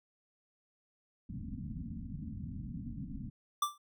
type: low-pass noise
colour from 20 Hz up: white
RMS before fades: -42 dBFS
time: 1.29-3.3 s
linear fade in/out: 5 ms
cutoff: 270 Hz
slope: 96 dB/octave
type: tone with exponential decay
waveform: square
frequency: 1174.7 Hz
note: D6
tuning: in tune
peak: -26 dBFS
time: 3.62-3.78 s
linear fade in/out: 5 ms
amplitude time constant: 34 ms
effects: none